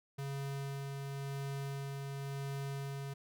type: tone with tremolo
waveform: square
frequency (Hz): 138.59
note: C#3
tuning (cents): 0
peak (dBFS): -38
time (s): 0.18-3.14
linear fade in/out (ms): 10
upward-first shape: sine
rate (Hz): 0.94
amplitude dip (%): 25
effects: none